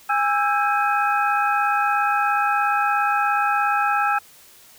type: tone cluster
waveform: sine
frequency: 820 / 1324 / 1577 / 1634 / 2523 Hz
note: G#5 / E6 / G6 / G#6 / D#7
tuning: -22 / +7 / +10 / -29 / +23 cents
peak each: -21 / -21 / -29 / -28 / -29 dBFS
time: 0.09-4.19 s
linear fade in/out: 10 ms
effects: white hiss -49 dBFS RMS until 4.78 s